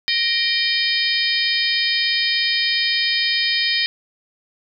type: harmonic tone with a mistuned harmonic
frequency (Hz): 622.3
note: D#5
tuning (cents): 0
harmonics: 3 / 4 / 5 / 6 / 7 / 8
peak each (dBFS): -24 / -24 / -24 / -24 / -24 / -24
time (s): 0.08-3.86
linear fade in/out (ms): 0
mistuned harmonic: 4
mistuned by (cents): -83
effects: none